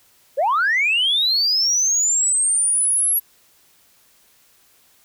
sine linear sweep, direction up, 493.9 to 11460 Hz, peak -14 dBFS, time 0.37-3.2 s, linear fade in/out 20 ms, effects tanh soft clip ceiling -12 dBFS + white hiss -56 dBFS RMS until 5.04 s

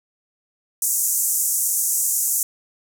pink band-pass noise, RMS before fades -21 dBFS, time 0.82-2.43 s, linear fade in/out 2 ms, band 6500 to 15000 Hz, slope 48 dB/octave, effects none

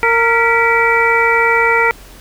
harmonic tone with a mistuned harmonic, 461.4 Hz, A#4, 18 cents flat, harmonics 1 / 2 / 3 / 4 / 5, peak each -16 / -16 / -16 / -16 / -16 dBFS, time 0.03-1.91 s, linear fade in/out 0 ms, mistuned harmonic 4, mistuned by +95 cents, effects added 45 Hz sine -39 dBFS peak until 2.2 s + pink hiss -40 dBFS RMS until 2.2 s

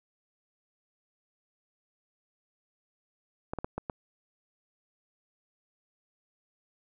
clicks, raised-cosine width 1 ms, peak -19 dBFS, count 5, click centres 3.535 / 3.587 / 3.645 / 3.78 / 3.898 s, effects none

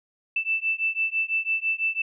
sine beating tone pair, 2648 / 2654 Hz, E7 / E7, +7 / +11 cents, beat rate 6 Hz, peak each -26 dBFS, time 0.36-2.02 s, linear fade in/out 5 ms, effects none

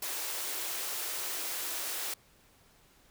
white high-pass noise, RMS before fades -36 dBFS, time 0.02-2.14 s, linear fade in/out 5 ms, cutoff 300 Hz, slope 96 dB/octave, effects pink hiss -63 dBFS RMS until 3.1 s

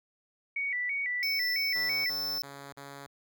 sine tone with vibrato, 2100 Hz, C7, 6 cents sharp, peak -29 dBFS, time 0.56-2.1 s, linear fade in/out 5 ms, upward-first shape square, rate 3 Hz, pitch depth 110 cents each way
square tone, 5300 Hz, E8, 9 cents sharp, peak -31 dBFS, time 1.23-2.42 s, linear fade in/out 0 ms
5% pulse tone bursts, 140 Hz, C#3, 18 cents sharp, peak -32 dBFS, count 4, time 1.75-3.067 s, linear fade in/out 10 ms, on 300 ms, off 39 ms
effects none

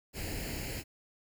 pink noise with comb filter, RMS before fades -38 dBFS, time 0.13-0.84 s, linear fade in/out 50 ms, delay 0.42 ms, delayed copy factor +0.7, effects none

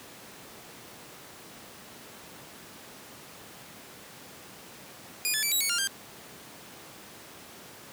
10% pulse tone with pitch steps, 2450 / 1730 / 2319 / 3868 / 2225 / 1400 / 1589 Hz, D#7 / A6 / D7 / B7 / C#7 / F6 / G6, -27 / -30 / -22 / -37 / +6 / +4 / +23 cents, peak -17 dBFS, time 5.25-5.873 s, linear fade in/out 0 ms, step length 89 ms, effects pink hiss -47 dBFS RMS until 7.92 s + high-pass 150 Hz 12 dB/octave

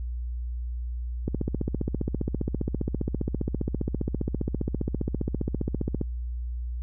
click train, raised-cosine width 3 ms, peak -13 dBFS, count 72, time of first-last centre 1.28-6.013 s, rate 15 Hz, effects added 60 Hz sine -29 dBFS peak until 6.82 s

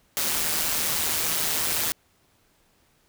white noise with amplitude modulation, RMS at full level -23 dBFS, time 0.17-1.92 s, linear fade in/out 0 ms, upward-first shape sine, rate 158 Hz, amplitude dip 55%, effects pink hiss -64 dBFS RMS until 3.08 s

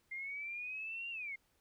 sine linear two-way sweep, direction up then down, 2093 to 2794 to 2093 Hz, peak -40 dBFS, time 0.11-1.36 s, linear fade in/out 10 ms, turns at 1.1 s, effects pink hiss -75 dBFS RMS until 1.6 s

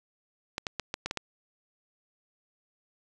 clicks, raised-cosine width 0.2 ms, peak -14 dBFS, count 7, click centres 0.581 / 0.668 / 0.797 / 0.941 / 1.06 / 1.111 / 1.173 s, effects resampled to 24000 Hz + 7-bit

